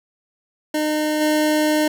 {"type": "tone with level steps", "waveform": "25% pulse", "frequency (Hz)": 305.2, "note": "D#4", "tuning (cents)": -33, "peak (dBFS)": [-15, -12], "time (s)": [0.74, 1.88], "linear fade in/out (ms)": 5, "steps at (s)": 1.2, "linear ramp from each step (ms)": 20, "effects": []}